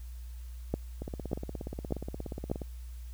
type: two click trains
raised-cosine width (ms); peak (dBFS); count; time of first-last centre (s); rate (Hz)
2; -16 / -24; 4 / 28; 0.74-2.515 / 1.02-2.618; 1.69 / 16.9
effects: added 60 Hz sine -40 dBFS peak until 3.13 s + white hiss -61 dBFS RMS until 3.13 s